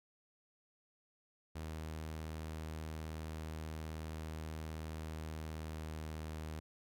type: tone with pitch glide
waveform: sawtooth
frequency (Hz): 78.8 to 78.21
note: D#2 to D#2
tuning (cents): +23 to +10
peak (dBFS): -38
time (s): 1.55-6.6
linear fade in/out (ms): 10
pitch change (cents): -13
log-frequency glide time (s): 5.16-6.14
effects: none